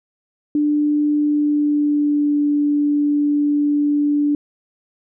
sine tone with pitch glide, 296.3 to 292.1 Hz, D4 to D4, +15 to -9 cents, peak -14 dBFS, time 0.55-4.35 s, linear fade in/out 2 ms, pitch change -24 cents, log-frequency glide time 1.17-2.42 s, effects none

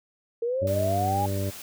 sine linear sweep, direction up, 456 to 830.6 Hz, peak -24 dBFS, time 0.42-1.26 s, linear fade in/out 5 ms
harmonic tone, 98 Hz, G2, in tune, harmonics 1 / 2 / 3 / 4 / 5 / 6, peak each -27 / -35 / -36 / -37 / -43 / -34 dBFS, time 0.61-1.51 s, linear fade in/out 20 ms
white noise, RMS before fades -41 dBFS, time 0.67-1.62 s, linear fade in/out 2 ms
effects none

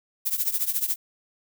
violet noise with tremolo, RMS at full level -22 dBFS, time 0.25-0.96 s, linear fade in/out 20 ms, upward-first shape triangle, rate 14 Hz, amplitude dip 90%, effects none

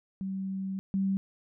sine tone pair in turn, 192 / 193.67 Hz, G3 / G3, -36 / -21 cents, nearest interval unison, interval 15 cents, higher second, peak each -31 / -25 dBFS, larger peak second, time 0.21-0.79 / 0.94-1.17 s, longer first, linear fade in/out 0 ms, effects none

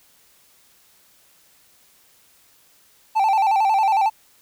triangle tone with vibrato, 828 Hz, G#5, 5 cents flat, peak -13 dBFS, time 3.15-4.1 s, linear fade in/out 20 ms, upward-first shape square, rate 11 Hz, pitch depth 100 cents each way, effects white hiss -56 dBFS RMS until 4.41 s

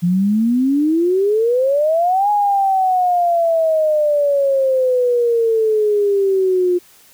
sine exponential two-way sweep, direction up then down, 170 to 835 to 352.9 Hz, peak -12 dBFS, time 0.02-6.79 s, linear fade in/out 20 ms, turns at 2.3 s, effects white hiss -48 dBFS RMS until 7.13 s

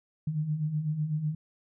sine beating tone pair, 146.83 / 154.83 Hz, D3 / D#3, 0 / -8 cents, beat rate 8 Hz, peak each -35 / -28 dBFS, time 0.27-1.35 s, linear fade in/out 5 ms, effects none

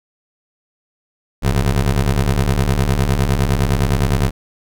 25% pulse ring-modulated tone, 70 Hz, C#2, 18 cents sharp, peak -7 dBFS, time 1.42-4.31 s, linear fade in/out 20 ms, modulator 30.1 Hz, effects none

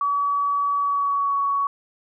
sine tone with pitch glide, 1139 to 1120.7 Hz, C#6 to C#6, +47 to +19 cents, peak -19 dBFS, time 0.01-1.67 s, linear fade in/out 2 ms, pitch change -28 cents, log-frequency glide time 0.78-1.36 s, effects none

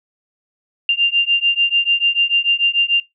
sine beating tone pair, 2787 / 2793.8 Hz, F7 / F7, -4 / 0 cents, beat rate 6.8 Hz, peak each -16 dBFS, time 0.89-3 s, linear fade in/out 2 ms, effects noise-tail reverb RT60 0.2 s tail -24 dB re dry

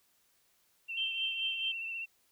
sine tone with vibrato, 2697 Hz, E7, 39 cents sharp, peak -36 dBFS, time 0.88-2.06 s, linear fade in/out 20 ms, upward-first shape triangle, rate 15 Hz, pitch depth 42 cents each way
sine tone with tremolo, 3136 Hz, G7, in tune, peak -30 dBFS, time 0.97-1.72 s, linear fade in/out 5 ms, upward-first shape triangle, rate 4.6 Hz, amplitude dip 75%
effects white hiss -71 dBFS RMS until 2.31 s

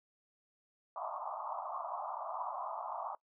white band-pass noise, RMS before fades -41 dBFS, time 0.96-3.15 s, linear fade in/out 2 ms, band 620 to 1200 Hz, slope 96 dB/octave, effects noise-tail reverb RT60 0.1 s tail -19 dB re dry

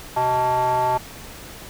square tone with band-pass filter, 126.2 Hz, B2, 38 cents sharp, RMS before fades -20 dBFS, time 0.16-0.98 s, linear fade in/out 10 ms, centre 820 Hz, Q 9.3, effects pink hiss -39 dBFS RMS until 1.69 s

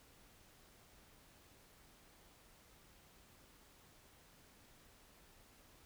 silence, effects pink hiss -65 dBFS RMS until 5.85 s

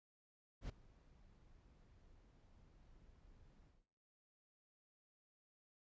brown noise with ADSR envelope, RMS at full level -42 dBFS, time 0.61-3.86 s, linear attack 85 ms, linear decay 6 ms, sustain -24 dB, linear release 210 ms, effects noise-tail reverb RT60 0.7 s tail -20 dB re dry + resampled to 16000 Hz

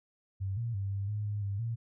sine tone with pitch steps, 96.6 / 116.9 / 98.3 / 99 / 105 / 103.6 / 99.6 / 115.5 Hz, G2 / A#2 / G2 / G2 / G#2 / G#2 / G2 / A#2, -25 / +5 / +5 / +18 / +19 / -4 / +28 / -16 cents, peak -31 dBFS, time 0.4-1.76 s, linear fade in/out 20 ms, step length 170 ms, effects none

